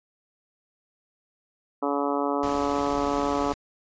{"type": "harmonic tone", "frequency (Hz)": 142.4, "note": "C#3", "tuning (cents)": 47, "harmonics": [2, 3, 4, 5, 6, 7, 8, 9], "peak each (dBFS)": [-28, -30, -31, -32, -33, -33, -34, -35], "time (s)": [1.82, 3.53], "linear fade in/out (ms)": 10}
{"type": "noise", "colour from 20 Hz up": "pink", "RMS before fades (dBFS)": -37, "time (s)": [2.43, 3.54], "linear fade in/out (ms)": 0}
{"effects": ["resampled to 16000 Hz"]}